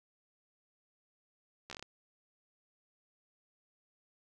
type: slowing click train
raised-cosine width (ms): 0.2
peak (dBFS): -27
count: 7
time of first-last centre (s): 1.7-1.826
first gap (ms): 13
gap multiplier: 1.19
effects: none